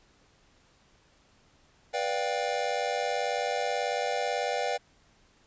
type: chord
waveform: square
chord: G dominant seventh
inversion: first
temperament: just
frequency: 490 / 588 / 705.6 / 784 Hz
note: B4 / D5 / F5 / G5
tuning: -14 / +2 / +18 / 0 cents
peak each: -34 dBFS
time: 1.93-4.78 s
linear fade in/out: 20 ms
effects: pink hiss -63 dBFS RMS until 5.46 s + resampled to 16000 Hz